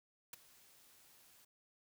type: noise with ADSR envelope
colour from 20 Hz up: white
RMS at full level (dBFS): -45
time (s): 0.33-1.45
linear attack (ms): 4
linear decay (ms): 13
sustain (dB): -20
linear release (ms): 6
effects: none